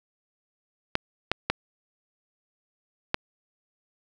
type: clicks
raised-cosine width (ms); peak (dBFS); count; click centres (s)
0.3; -6; 4; 0.954 / 1.316 / 1.5 / 3.144
effects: none